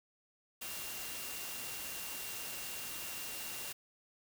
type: tone in noise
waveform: sine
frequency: 2771 Hz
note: F7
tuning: 14 cents flat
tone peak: -50 dBFS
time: 0.61-3.73 s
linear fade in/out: 10 ms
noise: white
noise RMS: -43 dBFS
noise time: 0.61-3.73 s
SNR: -10 dB
effects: none